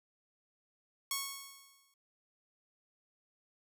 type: tone with exponential decay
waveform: 5% pulse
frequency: 1103 Hz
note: C#6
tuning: 9 cents flat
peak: -20 dBFS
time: 1.11-1.94 s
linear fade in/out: 2 ms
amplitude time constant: 180 ms
effects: none